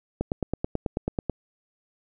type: click train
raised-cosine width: 2 ms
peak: -12 dBFS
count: 11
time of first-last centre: 0.21-1.297 s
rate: 9.2 Hz
effects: none